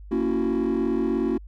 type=chord; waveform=triangle; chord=F# dominant seventh; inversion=first; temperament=just; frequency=231.2 / 277.5 / 333 / 370 Hz; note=A#3 / C#4 / E4 / F#4; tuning=-14 / +2 / +18 / 0 cents; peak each=-24 dBFS; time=0.11-1.38 s; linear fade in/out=10 ms; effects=tanh soft clip ceiling -14 dBFS + added 50 Hz sine -39 dBFS peak until 1.47 s